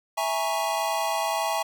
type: chord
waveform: square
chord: A# half-diminished seventh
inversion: second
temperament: equal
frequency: 659.3 / 830.6 / 932.3 / 1108.7 Hz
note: E5 / G#5 / A#5 / C#6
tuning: 0 / 0 / 0 / 0 cents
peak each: -30 / -29 / -32 / -33 dBFS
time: 0.17-1.63 s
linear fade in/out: 10 ms
effects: none